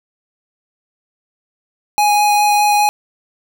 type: tone with vibrato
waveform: square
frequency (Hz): 830.6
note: G#5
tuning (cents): 0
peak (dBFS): -11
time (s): 1.98-2.89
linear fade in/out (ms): 0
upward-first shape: sine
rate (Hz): 4.9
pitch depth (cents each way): 8
effects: none